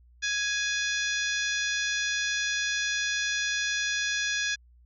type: harmonic tone with a mistuned harmonic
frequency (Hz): 830.6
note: G#5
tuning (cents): 0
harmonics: 2 / 3 / 4 / 5 / 6 / 7 / 8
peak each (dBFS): -29 / -34 / -34 / -39 / -38 / -36 / -39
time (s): 0.22-4.56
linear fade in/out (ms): 20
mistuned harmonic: 4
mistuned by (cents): +55
effects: added 60 Hz sine -54 dBFS peak until 4.85 s